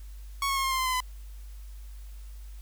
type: tone with pitch steps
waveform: sawtooth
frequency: 1108.7 / 1094.1 / 1079.6 / 1065.4 / 1051.3 / 1037.4 / 1023.8 / 1010.2 Hz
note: C#6 / C#6 / C#6 / C6 / C6 / C6 / C6 / B5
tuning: 0 / -23 / -46 / +31 / +8 / -15 / -38 / +39 cents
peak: -22 dBFS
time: 0.42-1.004 s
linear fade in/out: 2 ms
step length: 73 ms
effects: added 50 Hz sine -40 dBFS peak until 2.61 s + white hiss -59 dBFS RMS until 2.61 s

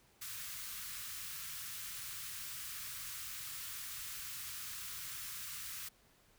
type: band-stop noise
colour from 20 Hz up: white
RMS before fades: -45 dBFS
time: 0.21-5.89 s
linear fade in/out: 10 ms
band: 160 to 1100 Hz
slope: 48 dB/octave
effects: pink hiss -68 dBFS RMS until 6.38 s

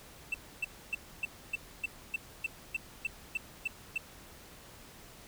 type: tone bursts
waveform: triangle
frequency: 2669 Hz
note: E7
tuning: 21 cents sharp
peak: -27 dBFS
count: 13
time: 0.32-3.979 s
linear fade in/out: 5 ms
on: 23 ms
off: 280 ms
effects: tanh soft clip ceiling -23 dBFS + pink hiss -53 dBFS RMS until 5.27 s

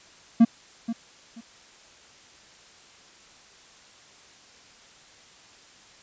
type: tone with echo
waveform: triangle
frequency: 230 Hz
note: A#3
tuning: 23 cents flat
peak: -9 dBFS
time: 0.4-0.45 s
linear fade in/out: 10 ms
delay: 480 ms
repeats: 2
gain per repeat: -14 dB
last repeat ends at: 1.41 s
effects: white hiss -52 dBFS RMS until 6.02 s + resampled to 16000 Hz

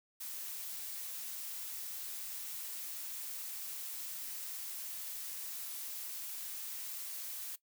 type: noise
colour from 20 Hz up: blue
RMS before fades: -43 dBFS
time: 0.2-7.56 s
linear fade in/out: 10 ms
effects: noise-tail reverb RT60 0.1 s tail -18 dB re dry

